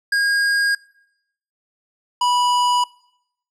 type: tone pair in turn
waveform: square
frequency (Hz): 1628 / 980.7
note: G#6 / B5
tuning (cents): -35 / -12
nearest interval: major sixth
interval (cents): 877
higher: first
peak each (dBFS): -16 / -16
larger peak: neither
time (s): 0.12-0.75 / 2.21-2.84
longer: neither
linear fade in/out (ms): 5
effects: noise-tail reverb RT60 0.8 s tail -23 dB re dry + low-pass 8000 Hz 12 dB/octave